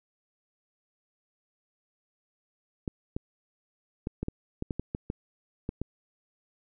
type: clicks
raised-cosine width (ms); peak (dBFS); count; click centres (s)
3; -18; 12; 2.878 / 3.165 / 4.071 / 4.23 / 4.284 / 4.624 / 4.708 / 4.796 / 4.949 / 5.101 / 5.691 / 5.816
effects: none